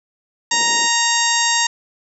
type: band-pass noise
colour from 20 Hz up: white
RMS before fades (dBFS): -35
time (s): 0.51-0.88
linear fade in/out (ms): 20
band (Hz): 200 to 530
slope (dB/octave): 24
type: harmonic tone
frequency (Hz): 932.3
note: A#5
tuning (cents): 0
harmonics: 1 / 2 / 3 / 4 / 5 / 6 / 7 / 8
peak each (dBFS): -21 / -21 / -25 / -23 / -25 / -25 / -23 / -22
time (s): 0.51-1.67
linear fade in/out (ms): 5
effects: none